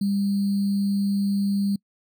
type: tone with sample-and-hold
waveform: sine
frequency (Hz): 199.4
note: G3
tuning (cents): +30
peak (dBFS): -20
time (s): 0.01-1.76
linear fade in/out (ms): 5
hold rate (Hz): 4410
effects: noise-tail reverb RT60 0.1 s tail -26 dB re dry